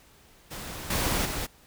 pink noise with level steps, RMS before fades -38 / -27 / -32 dBFS, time 0.5-1.47 s, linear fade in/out 20 ms, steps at 0.9 / 1.25 s, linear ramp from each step 5 ms, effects pink hiss -57 dBFS RMS until 1.66 s

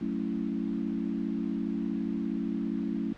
sine chord, F# minor seventh, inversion none, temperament equal, 185 / 220 / 277.2 / 329.6 Hz, F#3 / A3 / C#4 / E4, 0 / 0 / 0 / 0 cents, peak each -36 / -32 / -34 / -37 dBFS, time 0.01-3.13 s, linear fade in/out 5 ms, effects pink hiss -52 dBFS RMS until 3.17 s + low-pass 3000 Hz 12 dB/octave

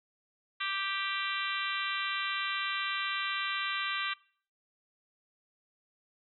harmonic tone, 392 Hz, G4, in tune, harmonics 3 / 4 / 5 / 6 / 7 / 8 / 9 / 10, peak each -37 / -38 / -39 / -40 / -40 / -41 / -42 / -42 dBFS, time 0.6-4.14 s, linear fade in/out 10 ms, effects noise-tail reverb RT60 0.5 s tail -22 dB re dry

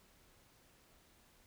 silence, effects pink hiss -67 dBFS RMS until 1.46 s

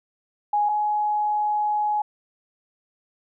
sine tone pair in turn, 830.6 / 840.3 Hz, G#5 / G#5, 0 / +20 cents, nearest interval unison, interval 20 cents, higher second, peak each -18 / -20 dBFS, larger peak first, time 0.53-0.69 / 0.69-2.02 s, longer second, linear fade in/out 5 ms, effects none

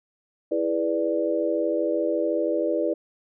sine chord, E dominant seventh, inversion none, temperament equal, 329.6 / 415.3 / 493.9 / 587.3 Hz, E4 / G#4 / B4 / D5, 0 / 0 / 0 / 0 cents, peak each -26 / -30 / -27 / -26 dBFS, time 0.51-2.94 s, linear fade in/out 10 ms, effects none

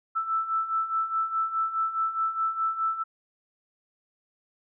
sine beating tone pair, 1318.5 / 1323.3 Hz, E6 / E6, 0 / +6 cents, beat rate 4.8 Hz, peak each -31 / -26 dBFS, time 0.15-3.04 s, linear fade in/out 20 ms, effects none

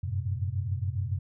sine tone cluster, 91.3 / 98.5 / 111.2 / 128.6 Hz, F#2 / G2 / A2 / C3, -23 / +9 / +19 / -30 cents, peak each -31 / -33 / -36 / -35 dBFS, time 0.03-1.19 s, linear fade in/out 10 ms, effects none

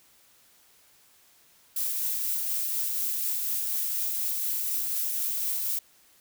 violet noise with tremolo, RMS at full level -28 dBFS, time 1.76-5.79 s, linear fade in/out 5 ms, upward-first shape triangle, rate 4.1 Hz, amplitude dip 25%, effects white hiss -60 dBFS RMS until 6.2 s

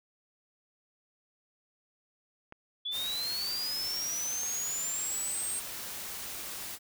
clicks, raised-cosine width 0.5 ms, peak -31 dBFS, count 2, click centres 2.524 / 4.434 s
sine linear sweep, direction up, 3401 to 8600 Hz, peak -32 dBFS, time 2.85-5.6 s, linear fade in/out 10 ms
white noise, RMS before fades -40 dBFS, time 2.91-6.79 s, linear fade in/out 50 ms
effects none

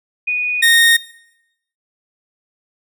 sine / 30% pulse tone pair in turn, 2471 / 1851.2 Hz, D#7 / A#6, -13 / -13 cents, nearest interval perfect fourth, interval 500 cents, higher first, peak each -15 / -6 dBFS, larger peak second, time 0.27-0.62 / 0.62-0.97 s, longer neither, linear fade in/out 10 ms, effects noise-tail reverb RT60 0.8 s tail -19 dB re dry

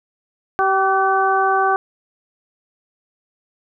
harmonic tone with a mistuned harmonic, 385.7 Hz, G4, 28 cents flat, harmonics 1 / 2 / 3 / 4, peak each -21 / -17 / -19 / -22 dBFS, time 0.59-1.76 s, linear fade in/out 0 ms, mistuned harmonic 4, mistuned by -29 cents, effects none

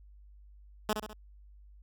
10% pulse tone with echo, 213.7 Hz, G#3, 50 cents sharp, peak -19 dBFS, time 0.89-0.93 s, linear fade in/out 2 ms, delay 67 ms, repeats 3, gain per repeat -6 dB, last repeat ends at 1.131 s, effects added 50 Hz sine -52 dBFS peak until 1.82 s

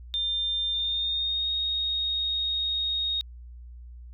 sine tone with pitch glide, 3600 to 3733 Hz, A7 to A#7, +39 to +2 cents, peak -25 dBFS, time 0.14-3.21 s, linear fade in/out 0 ms, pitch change +63 cents, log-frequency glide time 0.71-1.5 s, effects added 60 Hz sine -41 dBFS peak until 4.13 s

